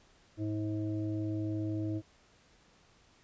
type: harmonic tone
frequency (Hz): 106.4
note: G#2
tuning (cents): +42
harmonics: 1 / 3 / 5 / 6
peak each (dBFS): -35 / -34 / -49 / -48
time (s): 0.37-2.02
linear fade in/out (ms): 50
effects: pink hiss -64 dBFS RMS until 3.23 s + resampled to 16000 Hz

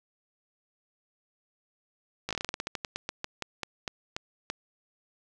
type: slowing click train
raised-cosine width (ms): 0.2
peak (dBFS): -15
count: 21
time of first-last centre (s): 2.29-4.501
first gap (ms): 17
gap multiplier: 1.17
effects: none

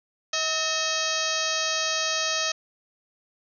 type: harmonic tone with a mistuned harmonic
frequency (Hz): 640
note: D#5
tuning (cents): +49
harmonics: 1 / 2 / 3 / 4 / 5 / 6 / 7 / 8 / 9 / 10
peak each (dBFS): -33 / -33 / -33 / -33 / -33 / -33 / -33 / -33 / -33 / -33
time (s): 0.33-2.52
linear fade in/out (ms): 5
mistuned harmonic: 3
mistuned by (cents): -83
effects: none

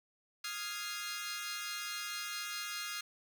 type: chord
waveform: 15% pulse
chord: F minor seventh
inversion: third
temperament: equal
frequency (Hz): 1244.5 / 1396.9 / 1661.2 / 2093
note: Eb6 / F6 / Ab6 / C7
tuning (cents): 0 / 0 / 0 / 0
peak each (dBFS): -39 / -37 / -38 / -38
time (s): 0.44-3.01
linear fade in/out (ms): 5
effects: none

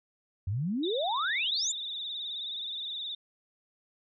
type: exponential sweep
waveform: sine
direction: up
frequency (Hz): 87.6 to 7530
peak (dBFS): -28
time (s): 0.47-1.72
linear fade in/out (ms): 5
type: tone with vibrato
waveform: sine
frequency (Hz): 3652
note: A#7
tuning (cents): -36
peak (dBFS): -34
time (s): 0.83-3.15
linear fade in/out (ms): 5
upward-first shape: sine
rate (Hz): 19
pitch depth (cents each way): 78
effects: none

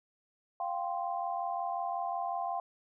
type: chord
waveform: sine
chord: F suspended second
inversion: none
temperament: equal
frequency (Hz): 698.5 / 784 / 1046.5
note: F5 / G5 / C6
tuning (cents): 0 / 0 / 0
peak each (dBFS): -35 / -36 / -39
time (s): 0.6-2.6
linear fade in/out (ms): 2
effects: none

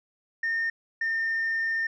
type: tone pair in turn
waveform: sine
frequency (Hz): 1824 / 1812.4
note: A#6 / A#6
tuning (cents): -38 / -49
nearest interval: unison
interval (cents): 11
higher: first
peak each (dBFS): -23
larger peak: neither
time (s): 0.43-0.7 / 1.01-1.87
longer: second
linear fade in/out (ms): 5
effects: tanh soft clip ceiling -22 dBFS

